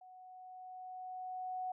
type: tone with level ramp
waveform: sine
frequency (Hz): 740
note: F#5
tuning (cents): 0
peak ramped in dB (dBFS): -54 to -36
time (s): 0.01-1.72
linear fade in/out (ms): 5
effects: none